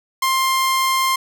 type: tone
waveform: sawtooth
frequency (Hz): 1055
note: C6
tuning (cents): +14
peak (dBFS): -12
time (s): 0.22-1.16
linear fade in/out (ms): 5
effects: none